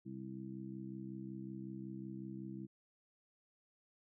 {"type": "harmonic tone", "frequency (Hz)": 65.41, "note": "C2", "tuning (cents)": 0, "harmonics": [2, 3, 4, 5], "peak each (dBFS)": [-50, -47, -54, -49], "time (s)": [0.05, 2.67], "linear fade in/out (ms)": 20, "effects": []}